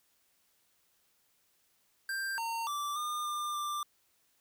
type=tone with pitch steps; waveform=square; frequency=1581 / 916 / 1168 / 1210 / 1198 / 1184 Hz; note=G6 / A#5 / D6 / D#6 / D6 / D6; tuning=+14 / -31 / -10 / -49 / +34 / +14 cents; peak=-34 dBFS; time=2.09-3.83 s; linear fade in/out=2 ms; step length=290 ms; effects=white hiss -72 dBFS RMS until 4.4 s